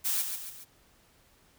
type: noise with echo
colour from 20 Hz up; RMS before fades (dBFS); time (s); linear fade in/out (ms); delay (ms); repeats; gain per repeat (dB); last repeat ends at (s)
blue; -29; 0.04-0.23; 20; 140; 3; -6; 0.65
effects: pink hiss -63 dBFS RMS until 1.58 s